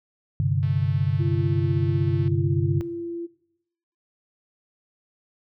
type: chord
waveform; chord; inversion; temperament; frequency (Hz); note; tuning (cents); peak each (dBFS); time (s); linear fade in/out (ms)
sine; G suspended fourth; none; equal; 98 / 130.81 / 146.83; G2 / C3 / D3; 0 / 0 / 0; -24; 0.4-2.81; 0
type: click train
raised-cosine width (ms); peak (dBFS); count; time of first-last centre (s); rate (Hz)
0.3; -32; 362; 0.63-2.278; 219
type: tone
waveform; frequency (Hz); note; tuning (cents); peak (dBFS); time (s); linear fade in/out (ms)
sine; 340.4; F4; -44; -29; 1.19-3.27; 20
effects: noise-tail reverb RT60 0.9 s tail -20 dB re dry